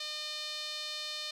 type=tone with band-pass filter; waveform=sawtooth; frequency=606 Hz; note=D#5; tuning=46 cents flat; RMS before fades=-39 dBFS; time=0-1.31 s; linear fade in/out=5 ms; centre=4100 Hz; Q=3.4; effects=none